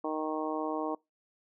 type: harmonic tone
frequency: 155.56 Hz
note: D#3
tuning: in tune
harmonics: 2 / 3 / 4 / 5 / 6 / 7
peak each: -35 / -37 / -38 / -39 / -40 / -40 dBFS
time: 0.04-0.95 s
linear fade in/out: 5 ms
effects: noise-tail reverb RT60 0.2 s tail -24 dB re dry